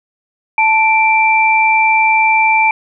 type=tone pair together; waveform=sine; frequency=880 / 2349 Hz; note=A5 / D7; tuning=0 / 0 cents; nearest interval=octave + perfect fourth; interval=1700 cents; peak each=-11 dBFS; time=0.58-2.71 s; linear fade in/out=2 ms; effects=none